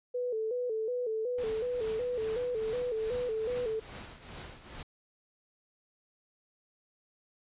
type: tone with vibrato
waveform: sine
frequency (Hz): 466.2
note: A#4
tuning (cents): 0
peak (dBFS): -30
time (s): 0.14-3.8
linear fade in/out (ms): 10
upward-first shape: square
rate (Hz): 2.7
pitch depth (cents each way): 100
type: noise with tremolo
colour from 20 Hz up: pink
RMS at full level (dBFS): -43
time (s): 1.38-4.83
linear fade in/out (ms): 5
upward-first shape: triangle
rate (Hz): 2.4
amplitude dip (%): 75
effects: resampled to 8000 Hz